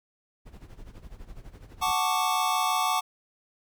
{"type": "noise with tremolo", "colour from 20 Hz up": "brown", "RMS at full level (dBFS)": -42, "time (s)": [0.45, 1.93], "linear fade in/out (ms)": 20, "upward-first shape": "sine", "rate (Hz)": 12, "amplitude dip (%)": 75}
{"type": "chord", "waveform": "square", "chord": "D major seventh", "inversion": "first", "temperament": "equal", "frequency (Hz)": [740, 880, 1108.7, 1174.7], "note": ["F#5", "A5", "C#6", "D6"], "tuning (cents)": [0, 0, 0, 0], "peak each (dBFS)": -30, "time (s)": [1.81, 3.01], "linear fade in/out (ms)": 20}
{"effects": []}